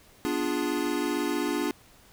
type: chord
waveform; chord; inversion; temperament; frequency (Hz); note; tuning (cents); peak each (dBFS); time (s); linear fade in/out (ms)
square; B diminished seventh; none; equal; 246.9 / 293.7 / 349.2 / 415.3; B3 / D4 / F4 / Ab4; 0 / 0 / 0 / 0; -35 / -30 / -32 / -35; 0.25-1.71; 0
effects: pink hiss -56 dBFS RMS until 2.12 s